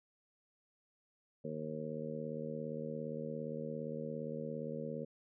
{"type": "harmonic tone", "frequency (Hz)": 77.4, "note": "D#2", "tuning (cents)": -9, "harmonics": [2, 3, 4, 5, 6, 7], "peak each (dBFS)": [-45, -44, -53, -50, -44, -45], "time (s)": [1.44, 5.05], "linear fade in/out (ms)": 10, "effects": []}